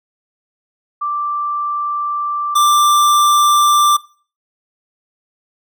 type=tone pair in turn; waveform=sine / square; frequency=1174.7 / 1180.2 Hz; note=D6 / D6; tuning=0 / +8 cents; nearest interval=unison; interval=8 cents; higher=second; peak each=-17 / -10 dBFS; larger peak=second; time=1.01-2.55 / 2.55-3.97 s; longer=first; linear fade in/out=10 ms; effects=noise-tail reverb RT60 0.4 s tail -19 dB re dry